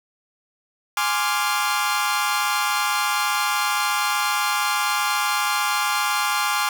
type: chord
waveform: sawtooth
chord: D half-diminished seventh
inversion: second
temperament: equal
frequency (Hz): 830.6 / 1046.5 / 1174.7 / 1396.9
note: Ab5 / C6 / D6 / F6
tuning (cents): 0 / 0 / 0 / 0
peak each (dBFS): -22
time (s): 0.97-6.69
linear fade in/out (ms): 2
effects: none